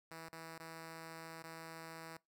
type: tone with dropouts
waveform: 5% pulse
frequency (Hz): 163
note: E3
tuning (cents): -19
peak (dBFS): -37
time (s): 0.11-2.17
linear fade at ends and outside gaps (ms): 2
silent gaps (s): 0.288-0.329 / 0.579-0.6 / 1.424-1.44
effects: noise-tail reverb RT60 0.2 s tail -23 dB re dry